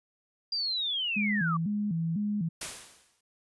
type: linear sweep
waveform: sine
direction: down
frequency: 4817 to 1108.7 Hz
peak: -28 dBFS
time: 0.52-1.57 s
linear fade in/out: 5 ms
type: tone with vibrato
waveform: sine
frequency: 185 Hz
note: F#3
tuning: in tune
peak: -27 dBFS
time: 1.16-2.49 s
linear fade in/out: 10 ms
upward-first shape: square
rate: 2 Hz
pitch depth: 200 cents each way
type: noise with exponential decay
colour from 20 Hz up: white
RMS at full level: -33 dBFS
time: 2.61-3.21 s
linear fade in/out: 5 ms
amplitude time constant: 130 ms
effects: resampled to 24000 Hz